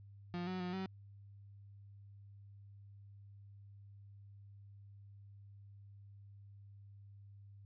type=tone with pitch steps; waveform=35% pulse; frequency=175.7 / 184.6 / 179.4 / 189.6 Hz; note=F3 / F#3 / F3 / F#3; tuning=+11 / -4 / +47 / +43 cents; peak=-37 dBFS; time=0.34-0.86 s; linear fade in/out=0 ms; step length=130 ms; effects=added 100 Hz sine -54 dBFS peak until 7.65 s + resampled to 11025 Hz